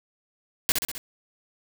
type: noise with echo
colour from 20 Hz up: white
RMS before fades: -21 dBFS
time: 0.69-0.72 s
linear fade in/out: 0 ms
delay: 65 ms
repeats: 4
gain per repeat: -4 dB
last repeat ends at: 0.98 s
effects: none